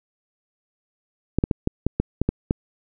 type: clicks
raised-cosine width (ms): 3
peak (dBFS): -6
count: 9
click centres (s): 1.386 / 1.439 / 1.512 / 1.674 / 1.866 / 2 / 2.216 / 2.29 / 2.509
effects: none